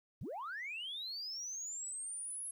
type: linear sweep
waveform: sine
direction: up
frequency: 67.8 to 10830 Hz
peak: -39 dBFS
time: 0.21-2.51 s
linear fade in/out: 5 ms
effects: tanh soft clip ceiling -37 dBFS + 12-bit